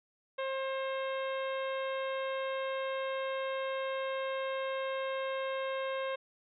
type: harmonic tone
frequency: 533 Hz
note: C5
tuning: 32 cents sharp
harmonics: 1 / 2 / 3 / 4 / 5 / 6 / 7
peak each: -34 / -40 / -44 / -46 / -48 / -50 / -51 dBFS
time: 0.38-6.16 s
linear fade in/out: 10 ms
effects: none